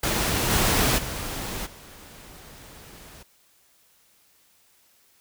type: noise with level steps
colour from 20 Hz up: pink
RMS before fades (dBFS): -24 / -21 / -32 / -46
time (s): 0.03-3.23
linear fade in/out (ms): 5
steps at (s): 0.49 / 0.97 / 1.65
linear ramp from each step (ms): 20
effects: white hiss -61 dBFS RMS until 5.2 s